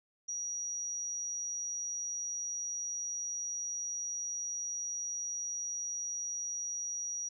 sine tone, 5770 Hz, F#8, 44 cents flat, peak -35 dBFS, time 0.28-7.29 s, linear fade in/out 10 ms, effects none

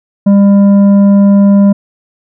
sine tone with tanh clipping, 200 Hz, G3, 35 cents sharp, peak -4 dBFS, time 0.26-1.73 s, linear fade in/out 10 ms, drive 8 dB, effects none

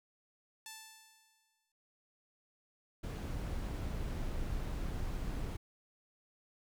5% pulse tone with exponential decay, 880 Hz, A5, in tune, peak -33 dBFS, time 0.66-1.72 s, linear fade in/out 2 ms, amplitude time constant 230 ms
brown noise, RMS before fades -38 dBFS, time 3.03-5.57 s, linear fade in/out 10 ms
effects none

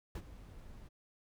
brown noise with ADSR envelope, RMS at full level -36 dBFS, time 0.15-0.89 s, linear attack 5 ms, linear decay 54 ms, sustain -16 dB, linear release 19 ms, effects none

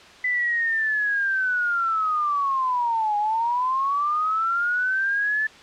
sine linear two-way sweep, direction down then up, 2007 to 821 to 1752 Hz, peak -20 dBFS, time 0.24-5.47 s, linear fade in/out 5 ms, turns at 3.17 s, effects white hiss -46 dBFS RMS until 5.62 s + low-pass 4000 Hz 12 dB/octave

